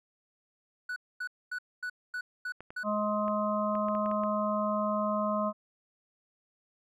triangle tone bursts, 1480 Hz, F#6, in tune, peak -31 dBFS, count 7, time 0.89-2.834 s, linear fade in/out 5 ms, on 72 ms, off 240 ms
clicks, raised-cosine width 0.5 ms, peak -29 dBFS, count 9, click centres 2.606 / 2.705 / 3.281 / 3.753 / 3.885 / 3.951 / 4.06 / 4.114 / 4.236 s
harmonic tone, 210 Hz, G#3, 19 cents sharp, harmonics 1 / 3 / 5 / 6, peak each -32 / -31 / -33 / -36 dBFS, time 2.83-5.53 s, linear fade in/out 50 ms
effects none

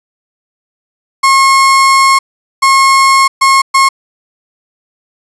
35% pulse tone bursts at uneven times, 1082 Hz, C#6, 42 cents flat, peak -3 dBFS, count 4, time 1.23-2.19 / 2.62-3.28 / 3.41-3.62 / 3.74-3.89 s, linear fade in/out 10 ms, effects resampled to 24000 Hz + 7-bit

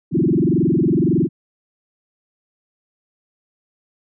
sine tone with frequency modulation, 250.8 Hz, B3, 27 cents sharp, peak -13 dBFS, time 0.11-1.29 s, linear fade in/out 50 ms, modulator 21.8 Hz, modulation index 5.1, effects none

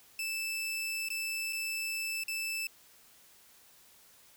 sawtooth tone with dropouts, 2637 Hz, E7, in tune, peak -30 dBFS, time 0.19-2.67 s, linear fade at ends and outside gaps 2 ms, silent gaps 1.087-1.102 / 1.526-1.53 / 2.237-2.281 s, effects white hiss -60 dBFS RMS until 4.36 s

